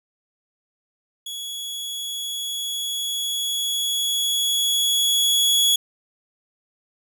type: tone with level ramp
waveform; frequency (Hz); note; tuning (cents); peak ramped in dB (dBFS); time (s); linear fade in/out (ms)
sawtooth; 3362; G#7; +20; -27 to -12; 1.26-5.76; 5
effects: none